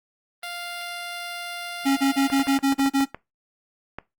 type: tone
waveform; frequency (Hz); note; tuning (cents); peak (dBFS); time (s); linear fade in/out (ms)
10% pulse; 698.5; F5; 0; -23; 0.43-2.57; 2
type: tone bursts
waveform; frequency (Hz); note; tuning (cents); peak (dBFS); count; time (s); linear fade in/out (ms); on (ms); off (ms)
square; 274; C#4; -20; -18; 8; 1.85-3.055; 20; 120; 35
type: clicks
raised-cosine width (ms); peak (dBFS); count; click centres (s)
0.5; -17; 10; 2.301 / 2.396 / 2.471 / 2.589 / 2.724 / 2.795 / 2.861 / 3.007 / 3.146 / 3.986
effects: noise-tail reverb RT60 0.2 s tail -20 dB re dry + Opus 24 kbps